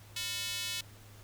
square tone with high-pass filter, 200 Hz, G3, 35 cents sharp, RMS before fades -37 dBFS, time 0.16-0.81 s, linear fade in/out 5 ms, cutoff 3200 Hz, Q 1.6, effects added 104 Hz sine -52 dBFS peak until 1.23 s + pink hiss -57 dBFS RMS until 1.23 s

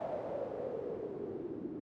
white noise with low-pass filter sweep, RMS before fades -40 dBFS, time 0-1.8 s, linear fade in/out 10 ms, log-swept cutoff 660 to 310 Hz, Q 5.7, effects high-pass 100 Hz 12 dB/octave

